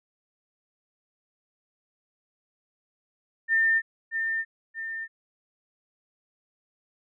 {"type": "tone with echo", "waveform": "sine", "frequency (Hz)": 1804, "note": "A6", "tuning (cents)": 43, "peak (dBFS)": -19, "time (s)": [3.48, 3.82], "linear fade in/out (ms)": 50, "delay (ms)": 630, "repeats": 2, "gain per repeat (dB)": -6, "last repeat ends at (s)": 5.08, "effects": []}